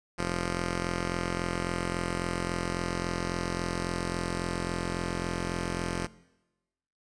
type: tone pair together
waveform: 5% pulse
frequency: 43.65 / 174.61 Hz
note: F1 / F3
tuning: 0 / 0 cents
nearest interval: 2 octaves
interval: 2400 cents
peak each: -20 / -23 dBFS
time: 0.18-6.07 s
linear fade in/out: 10 ms
effects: noise-tail reverb RT60 1.0 s tail -20 dB re dry + resampled to 22050 Hz